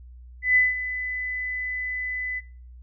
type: tone with ADSR envelope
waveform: sine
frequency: 2004 Hz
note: B6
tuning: 25 cents sharp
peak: -14 dBFS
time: 0.42-2.41 s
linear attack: 140 ms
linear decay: 180 ms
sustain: -13 dB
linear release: 32 ms
effects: noise-tail reverb RT60 0.4 s tail -22 dB re dry + added 61 Hz sine -42 dBFS peak until 2.82 s